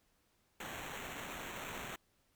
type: noise with sample-and-hold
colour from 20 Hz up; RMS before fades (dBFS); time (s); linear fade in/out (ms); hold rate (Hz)
white; -45; 0.6-1.96; 5; 4900
effects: pink hiss -75 dBFS RMS until 2.35 s